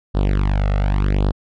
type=tone with flanger; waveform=sawtooth; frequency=49.26 Hz; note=G1; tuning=9 cents sharp; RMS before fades=-17 dBFS; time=0.14-1.32 s; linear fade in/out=20 ms; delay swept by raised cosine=0.22 to 1.52 ms; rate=0.87 Hz; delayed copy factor=+1; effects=low-pass 3000 Hz 12 dB/octave